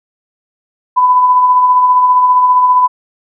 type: tone with tremolo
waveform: sine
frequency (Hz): 1000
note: B5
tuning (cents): +21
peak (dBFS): -4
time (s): 0.96-2.88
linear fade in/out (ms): 20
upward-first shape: sine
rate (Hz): 15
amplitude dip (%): 35
effects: none